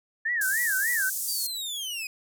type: tone with vibrato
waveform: sine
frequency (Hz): 1720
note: A6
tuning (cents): -40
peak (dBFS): -24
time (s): 0.25-1.1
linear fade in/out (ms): 10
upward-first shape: sine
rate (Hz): 3.4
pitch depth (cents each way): 220
type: band-pass noise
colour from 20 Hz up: white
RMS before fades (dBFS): -31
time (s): 0.41-1.47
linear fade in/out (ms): 5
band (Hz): 6400 to 15000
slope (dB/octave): 24
type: linear sweep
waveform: sawtooth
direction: down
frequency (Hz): 4760 to 2468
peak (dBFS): -28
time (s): 1.28-2.07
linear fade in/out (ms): 2
effects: none